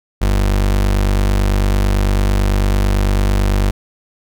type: tone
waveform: 35% pulse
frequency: 49 Hz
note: G1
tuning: in tune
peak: -10 dBFS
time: 0.21-3.71 s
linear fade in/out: 10 ms
effects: none